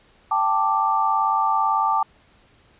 sine chord, G suspended second, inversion none, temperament just, 784 / 882 / 1176 Hz, G5 / A5 / D6, 0 / +4 / +2 cents, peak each -24 / -21 / -21 dBFS, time 0.31-2.03 s, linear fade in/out 5 ms, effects pink hiss -56 dBFS RMS until 2.79 s + resampled to 8000 Hz

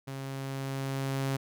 sawtooth tone with level ramp, 135.5 Hz, C#3, 39 cents flat, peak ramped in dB -33 to -24 dBFS, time 0.07-1.37 s, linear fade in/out 10 ms, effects none

